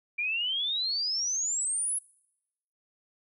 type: exponential sweep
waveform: sine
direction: up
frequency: 2349 to 10710 Hz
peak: -27 dBFS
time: 0.18-1.99 s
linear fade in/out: 10 ms
effects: noise-tail reverb RT60 0.9 s tail -25 dB re dry